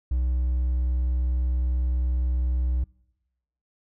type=tone with hard clipping; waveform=triangle; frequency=62.6 Hz; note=B1; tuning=24 cents sharp; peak=-22 dBFS; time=0.11-2.84 s; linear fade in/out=5 ms; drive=5 dB; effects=noise-tail reverb RT60 1.0 s tail -26 dB re dry